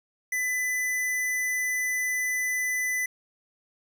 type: tone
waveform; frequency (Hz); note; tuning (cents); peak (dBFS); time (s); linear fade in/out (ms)
square; 2002; B6; +23; -26; 0.32-3.06; 5
effects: none